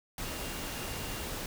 sine tone in noise, 2794 Hz, F7, in tune, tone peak -49 dBFS, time 0.25-1.24 s, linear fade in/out 2 ms, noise pink, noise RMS -38 dBFS, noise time 0.18-1.46 s, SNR -14 dB, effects none

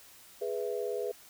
sine chord, E major, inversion first, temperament equal, 415.3 / 493.9 / 659.3 Hz, G#4 / B4 / E5, 0 / 0 / 0 cents, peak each -34 / -35 / -40 dBFS, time 0.41-1.12 s, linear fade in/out 10 ms, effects white hiss -55 dBFS RMS until 1.29 s

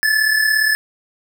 square tone pair together, 1726.7 / 1764 Hz, A6 / A6, -33 / +4 cents, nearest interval unison, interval 37 cents, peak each -15 / -21 dBFS, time 0.03-0.75 s, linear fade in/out 0 ms, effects none

